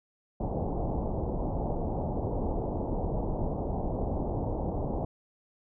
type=low-pass noise; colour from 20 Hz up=pink; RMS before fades=-31 dBFS; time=0.4-5.05 s; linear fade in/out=5 ms; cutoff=870 Hz; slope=48 dB/octave; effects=none